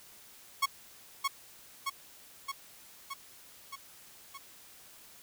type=tone with echo; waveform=sawtooth; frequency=1100 Hz; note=C#6; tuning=14 cents flat; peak=-21 dBFS; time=0.62-0.66 s; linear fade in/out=10 ms; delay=620 ms; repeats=6; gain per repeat=-3 dB; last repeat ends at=4.38 s; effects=white hiss -55 dBFS RMS until 5.22 s